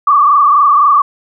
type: tone with frequency modulation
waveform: sine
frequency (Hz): 1157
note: D6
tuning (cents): -26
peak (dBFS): -5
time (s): 0.07-1.02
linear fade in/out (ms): 5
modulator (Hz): 23.9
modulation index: 2.3
effects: none